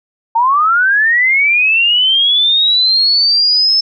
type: linear sweep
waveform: sine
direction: up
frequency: 890 to 5280 Hz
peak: -8 dBFS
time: 0.35-3.81 s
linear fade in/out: 10 ms
effects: none